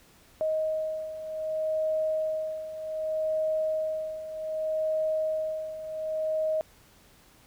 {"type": "beating tone pair", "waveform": "sine", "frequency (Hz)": [627, 627.65], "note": ["D#5", "D#5"], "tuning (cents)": [13, 15], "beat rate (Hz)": 0.65, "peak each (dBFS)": [-33, -28], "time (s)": [0.41, 6.61], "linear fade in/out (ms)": 0, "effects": ["pink hiss -58 dBFS RMS until 7.46 s"]}